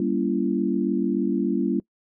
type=chord; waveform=sine; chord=G diminished seventh; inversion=none; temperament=just; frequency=196 / 235.2 / 282.2 / 338.7 Hz; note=G3 / Bb3 / Db4 / Fb4; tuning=0 / +16 / +31 / +47 cents; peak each=-26 dBFS; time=0-1.8 s; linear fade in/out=2 ms; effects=noise-tail reverb RT60 0.1 s tail -24 dB re dry